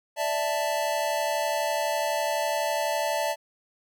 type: chord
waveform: square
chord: D suspended second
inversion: none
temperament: equal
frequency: 587.3 / 659.3 / 880 Hz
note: D5 / E5 / A5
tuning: 0 / 0 / 0 cents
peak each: -30 dBFS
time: 0.16-3.36 s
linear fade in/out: 50 ms
effects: none